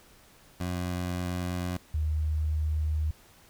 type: tone pair in turn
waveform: 20% pulse / sine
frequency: 89.4 / 77.07 Hz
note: F2 / D#2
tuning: +41 / -16 cents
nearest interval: minor third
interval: 257 cents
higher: first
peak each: -25 dBFS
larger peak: neither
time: 0.6-1.77 / 1.94-3.11 s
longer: neither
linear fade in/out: 5 ms
effects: pink hiss -57 dBFS RMS until 3.49 s